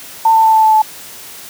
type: tone with pitch steps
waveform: sine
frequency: 896 / 890.3 / 884.7 / 879.1 / 873.5 / 868 Hz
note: A5 / A5 / A5 / A5 / A5 / A5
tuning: +31 / +20 / +9 / -2 / -13 / -24 cents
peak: -6 dBFS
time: 0.25-0.82 s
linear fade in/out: 5 ms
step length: 95 ms
effects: white hiss -33 dBFS RMS until 1.49 s + high-pass 80 Hz 12 dB/octave